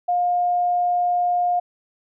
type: tone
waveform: sine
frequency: 710 Hz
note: F5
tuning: 28 cents sharp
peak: -17 dBFS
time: 0.08-1.6 s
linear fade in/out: 10 ms
effects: none